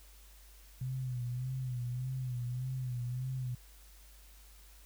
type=tone with vibrato; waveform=sine; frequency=126.2 Hz; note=B2; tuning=38 cents sharp; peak=-34 dBFS; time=0.81-3.55 s; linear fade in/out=5 ms; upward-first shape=sine; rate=1.7 Hz; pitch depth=65 cents each way; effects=added 50 Hz sine -55 dBFS peak until 4.85 s + white hiss -61 dBFS RMS until 4.85 s